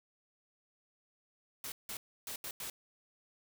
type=noise bursts at uneven times; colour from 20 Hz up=white; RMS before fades=-42 dBFS; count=5; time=1.64-1.72 / 1.89-1.97 / 2.27-2.36 / 2.44-2.51 / 2.6-2.7 s; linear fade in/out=2 ms; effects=none